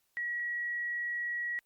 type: tone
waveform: sine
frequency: 1917 Hz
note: A#6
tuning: 48 cents sharp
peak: -32 dBFS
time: 0.17-1.59 s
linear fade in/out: 0 ms
effects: white hiss -75 dBFS RMS until 1.65 s + Opus 48 kbps